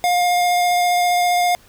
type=tone with vibrato; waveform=square; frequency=710 Hz; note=F5; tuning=28 cents sharp; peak=-15 dBFS; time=0.04-1.55 s; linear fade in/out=0 ms; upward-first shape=triangle; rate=15 Hz; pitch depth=11 cents each way; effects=pink hiss -50 dBFS RMS until 1.68 s